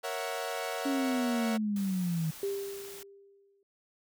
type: chord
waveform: sawtooth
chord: F# dominant seventh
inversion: first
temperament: equal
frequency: 466.2 / 554.4 / 659.3 / 740 Hz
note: A#4 / C#5 / E5 / F#5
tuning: 0 / 0 / 0 / 0 cents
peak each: -35 dBFS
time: 0.03-1.58 s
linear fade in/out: 20 ms
type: linear sweep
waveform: sine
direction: down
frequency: 280 to 155.56 Hz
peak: -28 dBFS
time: 0.85-2.31 s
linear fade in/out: 10 ms
type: noise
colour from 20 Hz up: white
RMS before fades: -47 dBFS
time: 1.76-3.03 s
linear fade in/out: 2 ms
type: tone with exponential decay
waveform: sine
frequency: 397.3 Hz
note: G4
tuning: 23 cents sharp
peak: -28 dBFS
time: 2.43-3.63 s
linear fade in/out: 2 ms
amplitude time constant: 260 ms
effects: none